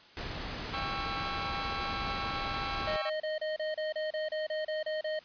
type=noise; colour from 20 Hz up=pink; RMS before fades=-38 dBFS; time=0.17-2.96 s; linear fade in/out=0 ms
type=chord; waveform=sawtooth; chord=C# diminished; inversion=second; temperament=just; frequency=798.3 / 1108.7 / 1330.5 Hz; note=G5 / C#6 / E6; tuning=+31 / 0 / +16 cents; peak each=-35 dBFS; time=0.73-3.1 s; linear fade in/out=10 ms
type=tone bursts; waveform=square; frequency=620 Hz; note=D#5; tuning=6 cents flat; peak=-32 dBFS; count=13; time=2.87-5.192 s; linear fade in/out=5 ms; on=150 ms; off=31 ms
effects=white hiss -56 dBFS RMS until 5.24 s + resampled to 11025 Hz